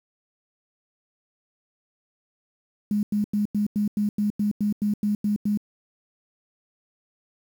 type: tone bursts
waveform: sine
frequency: 207.8 Hz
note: G#3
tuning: 1 cent sharp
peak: -20 dBFS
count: 13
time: 2.91-5.574 s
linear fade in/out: 2 ms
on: 120 ms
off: 92 ms
effects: 8-bit